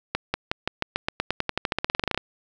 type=accelerating click train; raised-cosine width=0.3 ms; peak=-7 dBFS; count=24; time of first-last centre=0.15-2.176 s; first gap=190 ms; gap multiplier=0.92; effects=none